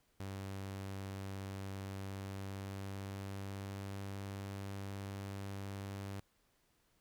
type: tone with pitch glide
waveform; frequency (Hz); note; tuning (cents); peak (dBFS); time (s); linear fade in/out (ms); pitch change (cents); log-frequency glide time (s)
sawtooth; 97.3 to 98.66; G2 to G2; -12 to +12; -38; 0.2-6.2; 0; +24; 2-4.05
effects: pink hiss -75 dBFS RMS until 7 s